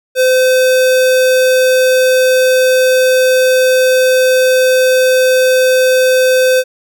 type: tone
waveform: square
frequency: 513 Hz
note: C5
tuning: 34 cents flat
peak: -8 dBFS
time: 0.15-6.64 s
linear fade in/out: 50 ms
effects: none